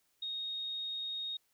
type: tone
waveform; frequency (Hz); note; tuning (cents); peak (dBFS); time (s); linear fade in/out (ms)
sine; 3729; A#7; 0; -36; 0.22-1.37; 5
effects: white hiss -75 dBFS RMS until 1.53 s